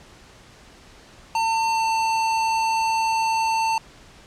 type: tone with pitch glide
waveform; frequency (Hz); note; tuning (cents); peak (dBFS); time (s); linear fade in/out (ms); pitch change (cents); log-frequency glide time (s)
square; 901 to 895.3; A5 to A5; +41 to +30; -20; 1.35-3.78; 2; -11; 1.67-1.85
effects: pink hiss -48 dBFS RMS until 4.26 s + low-pass 7000 Hz 12 dB/octave